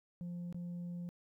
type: tone with dropouts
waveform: sine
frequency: 174.61 Hz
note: F3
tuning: in tune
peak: -37 dBFS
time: 0.21-1.09 s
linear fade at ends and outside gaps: 0 ms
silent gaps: 0.526-0.545 s
effects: tanh soft clip ceiling -39 dBFS + 13-bit